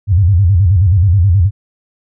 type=tone with vibrato; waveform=sine; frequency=92.5 Hz; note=F#2; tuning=in tune; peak=-6 dBFS; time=0.07-1.51 s; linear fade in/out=50 ms; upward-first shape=square; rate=9.4 Hz; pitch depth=160 cents each way; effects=none